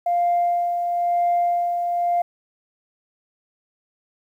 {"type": "tone with tremolo", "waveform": "sine", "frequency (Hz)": 698.5, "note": "F5", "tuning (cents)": 0, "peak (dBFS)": -15, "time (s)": [0.06, 2.22], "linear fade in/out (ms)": 5, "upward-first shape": "sine", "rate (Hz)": 1, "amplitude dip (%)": 45, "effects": ["tanh soft clip ceiling -13 dBFS", "9-bit"]}